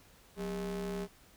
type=ring-modulated tone; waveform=square; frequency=110 Hz; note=A2; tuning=in tune; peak=-33 dBFS; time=0.36-1.08 s; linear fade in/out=50 ms; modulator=294 Hz; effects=pink hiss -61 dBFS RMS until 1.36 s